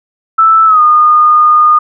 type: tone with pitch glide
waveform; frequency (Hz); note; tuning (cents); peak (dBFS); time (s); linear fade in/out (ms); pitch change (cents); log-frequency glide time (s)
sine; 1318.5 to 1223.1; E6 to D#6; 0 to -30; -3; 0.38-1.79; 10; -130; 0.66-0.81
effects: none